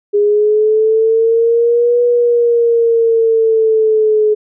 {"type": "linear two-way sweep", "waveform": "sine", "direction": "up then down", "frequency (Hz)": [409.5, 484.2, 424.2], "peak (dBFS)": -8, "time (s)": [0.13, 4.35], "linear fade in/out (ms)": 20, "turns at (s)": 2.02, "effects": []}